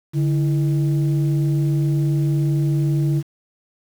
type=tone pair together; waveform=sine; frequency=145.56 / 329.7 Hz; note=D3 / E4; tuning=-15 / 0 cents; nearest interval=octave + major second; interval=1415 cents; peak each=-15 / -23 dBFS; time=0.13-3.23 s; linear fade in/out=50 ms; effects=tanh soft clip ceiling -12 dBFS + 7-bit